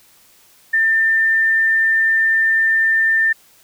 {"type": "tone", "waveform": "sine", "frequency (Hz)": 1794, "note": "A6", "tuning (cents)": 33, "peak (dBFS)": -12, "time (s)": [0.73, 3.33], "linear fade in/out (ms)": 10, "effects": ["white hiss -51 dBFS RMS until 3.63 s"]}